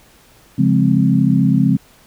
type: chord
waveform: sine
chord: Db major seventh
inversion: none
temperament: equal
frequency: 138.59 / 174.61 / 207.7 / 261.6 Hz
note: Db3 / F3 / Ab3 / C4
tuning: 0 / 0 / 0 / 0 cents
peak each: -16 dBFS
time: 0.58-1.77 s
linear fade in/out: 10 ms
effects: pink hiss -49 dBFS RMS until 2.06 s